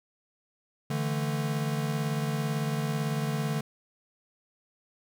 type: chord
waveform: square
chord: D suspended second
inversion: none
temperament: equal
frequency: 146.83 / 164.81 / 220 Hz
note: D3 / E3 / A3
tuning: 0 / 0 / 0 cents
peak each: -30 / -36 / -35 dBFS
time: 0.9-3.61 s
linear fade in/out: 5 ms
effects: none